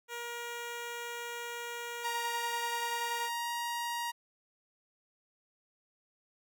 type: tone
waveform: 10% pulse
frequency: 474.2 Hz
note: A#4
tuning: 30 cents sharp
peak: -30 dBFS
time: 0.08-3.3 s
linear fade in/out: 50 ms
type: tone with pitch glide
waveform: sawtooth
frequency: 938 to 945.6 Hz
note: A#5 to A#5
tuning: +11 to +24 cents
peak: -30 dBFS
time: 2.03-4.12 s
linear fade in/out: 20 ms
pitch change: +13 cents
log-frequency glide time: 3.23-3.51 s
effects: none